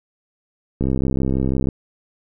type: click train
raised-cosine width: 3 ms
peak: -8 dBFS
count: 59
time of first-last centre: 0.81-1.687 s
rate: 66.1 Hz
effects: none